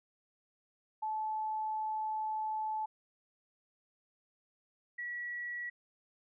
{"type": "tone pair in turn", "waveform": "sine", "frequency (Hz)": [867, 1932.3], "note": ["A5", "B6"], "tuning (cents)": [-26, -38], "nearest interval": "octave + major second", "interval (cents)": 1388, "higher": "second", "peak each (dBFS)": [-33, -37], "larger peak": "first", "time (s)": [[1.02, 2.86], [4.98, 5.7]], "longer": "first", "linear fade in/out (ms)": 10, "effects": []}